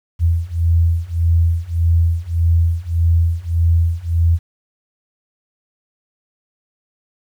sine beating tone pair, 82.9 / 84.6 Hz, E2 / E2, +10 / +45 cents, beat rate 1.7 Hz, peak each -16 / -15 dBFS, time 0.19-4.39 s, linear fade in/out 50 ms, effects 8-bit

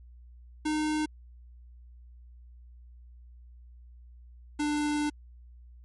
square tone pair in turn, 306.3 / 296.9 Hz, D#4 / D4, -27 / +19 cents, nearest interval minor second, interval 54 cents, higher first, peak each -27 dBFS, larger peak neither, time 0.65-1.06 / 4.59-5.1 s, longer second, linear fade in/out 10 ms, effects added 60 Hz sine -48 dBFS peak until 5.84 s + MP3 48 kbps

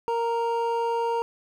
triangle tone pair together, 464.9 / 929.8 Hz, A#4 / A#5, -5 / -5 cents, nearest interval octave, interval 1200 cents, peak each -24 / -24 dBFS, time 0.08-1.22 s, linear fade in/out 0 ms, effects none

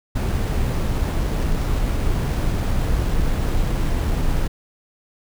brown noise with sample-and-hold, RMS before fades -20 dBFS, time 0.15-4.48 s, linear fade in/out 10 ms, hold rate 11025 Hz, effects none

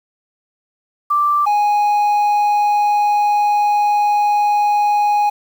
sine / triangle tone pair in turn, 1174.7 / 829 Hz, D6 / G#5, 0 / -3 cents, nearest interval tritone, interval 603 cents, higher first, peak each -12 / -10 dBFS, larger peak second, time 1.1-1.46 / 1.46-5.3 s, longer second, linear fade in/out 10 ms, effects 7-bit

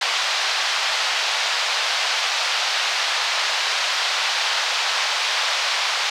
white band-pass noise, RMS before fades -22 dBFS, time 0.01-6.1 s, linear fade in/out 5 ms, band 650 to 4900 Hz, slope 24 dB/octave, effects none

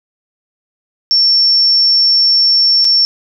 sine tone with dropouts, 5440 Hz, F8, 46 cents flat, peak -7 dBFS, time 1.11-3.05 s, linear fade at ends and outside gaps 0 ms, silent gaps 2.845-2.851 s, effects none

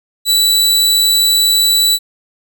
sawtooth tone, 3951 Hz, B7, in tune, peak -6 dBFS, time 0.25-1.99 s, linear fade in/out 50 ms, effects none

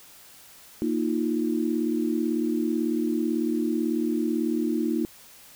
sine chord, Bb suspended fourth, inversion none, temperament equal, 233.1 / 311.1 / 349.2 Hz, Bb3 / Eb4 / F4, 0 / 0 / 0 cents, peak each -27 / -26 / -29 dBFS, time 0.82-5.05 s, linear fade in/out 0 ms, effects white hiss -50 dBFS RMS until 5.55 s

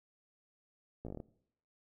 slowing click train, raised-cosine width 2 ms, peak -30 dBFS, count 8, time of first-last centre 1.05-1.202 s, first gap 16 ms, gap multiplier 1.1, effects noise-tail reverb RT60 0.7 s tail -20 dB re dry

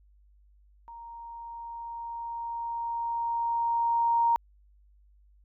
sine tone with level ramp, 932.3 Hz, A#5, in tune, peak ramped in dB -42 to -20 dBFS, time 0.88-4.36 s, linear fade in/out 0 ms, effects added 50 Hz sine -57 dBFS peak until 5.44 s

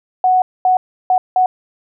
sine tone bursts at uneven times, 740 Hz, F#5, in tune, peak -9 dBFS, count 4, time 0.24-0.42 / 0.65-0.77 / 1.1-1.18 / 1.36-1.46 s, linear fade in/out 2 ms, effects none

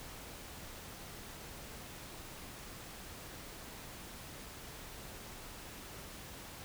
silence, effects pink hiss -49 dBFS RMS until 6.64 s

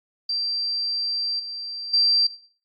sine tone with level steps, 4705 Hz, D8, 2 cents sharp, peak -22 / -29 / -15 dBFS, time 0.29-2.27 s, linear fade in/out 5 ms, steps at 1.39 / 1.93 s, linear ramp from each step 10 ms, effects noise-tail reverb RT60 0.5 s tail -20 dB re dry + AAC 64 kbps

